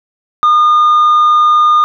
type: tone with tanh clipping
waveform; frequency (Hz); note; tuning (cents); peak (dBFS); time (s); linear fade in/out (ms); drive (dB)
sine; 1218; D#6; -37; -6; 0.43-1.84; 0; 2
effects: none